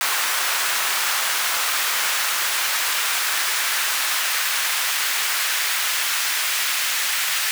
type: noise with high-pass filter sweep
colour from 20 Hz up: pink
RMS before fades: -22 dBFS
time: 0.01-7.51 s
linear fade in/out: 0 ms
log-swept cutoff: 1200 to 1800 Hz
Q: 1.1
effects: none